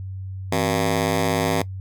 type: ring-modulated tone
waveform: 15% pulse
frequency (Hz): 212.8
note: G#3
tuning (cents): +42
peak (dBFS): -10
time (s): 0.52-1.62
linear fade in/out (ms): 5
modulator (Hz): 48.6
effects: noise-tail reverb RT60 0.1 s tail -19 dB re dry + added 95 Hz sine -29 dBFS peak until 1.8 s